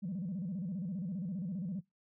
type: tone with vibrato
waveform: sine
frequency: 182.8 Hz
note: F#3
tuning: 21 cents flat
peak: -34 dBFS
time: 0.02-1.81 s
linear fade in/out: 20 ms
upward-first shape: square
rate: 15 Hz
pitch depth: 160 cents each way
effects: noise-tail reverb RT60 0.2 s tail -25 dB re dry + tanh soft clip ceiling -32 dBFS